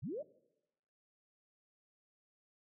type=linear sweep; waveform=sine; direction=up; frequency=87.6 to 647 Hz; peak=-38 dBFS; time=0.02-0.23 s; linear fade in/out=20 ms; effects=noise-tail reverb RT60 0.9 s tail -20 dB re dry